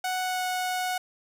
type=tone with pitch glide; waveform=sawtooth; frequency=740 to 734.9 Hz; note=F#5 to F#5; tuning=0 to -12 cents; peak=-23 dBFS; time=0.04-0.98 s; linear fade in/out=5 ms; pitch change=-12 cents; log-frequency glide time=0.21-0.43 s; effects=none